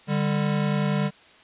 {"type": "tone pair together", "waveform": "square", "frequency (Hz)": [148, 198.59], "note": ["D3", "G3"], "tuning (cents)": [14, 23], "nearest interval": "perfect fourth", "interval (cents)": 509, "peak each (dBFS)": -25, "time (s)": [0.07, 1.11], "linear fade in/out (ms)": 50, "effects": ["white hiss -52 dBFS RMS until 1.43 s", "resampled to 8000 Hz"]}